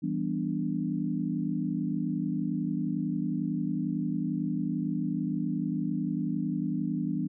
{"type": "chord", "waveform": "sine", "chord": "E minor seventh", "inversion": "none", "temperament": "equal", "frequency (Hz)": [164.81, 196, 246.9, 293.7], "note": ["E3", "G3", "B3", "D4"], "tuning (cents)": [0, 0, 0, 0], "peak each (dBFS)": -33, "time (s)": [0.02, 7.28], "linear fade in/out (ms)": 20, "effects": []}